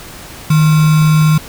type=tone with sample-and-hold; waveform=sine; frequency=155.56 Hz; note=D#3; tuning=in tune; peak=-6 dBFS; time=0.5-1.38 s; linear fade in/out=5 ms; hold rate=1225 Hz; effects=pink hiss -32 dBFS RMS until 1.48 s